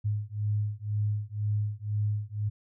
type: beating tone pair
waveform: sine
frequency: 103.83 / 105.83 Hz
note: G#2 / G#2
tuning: 0 / +33 cents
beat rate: 2 Hz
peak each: -30 dBFS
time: 0.04-2.5 s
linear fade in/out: 20 ms
effects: none